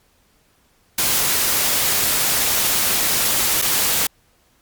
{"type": "noise with dropouts", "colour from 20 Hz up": "white", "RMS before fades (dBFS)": -18, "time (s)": [0.98, 4.07], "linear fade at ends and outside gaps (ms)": 5, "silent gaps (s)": [3.617, 3.621], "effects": ["pink hiss -59 dBFS RMS until 4.61 s", "MP3 96 kbps"]}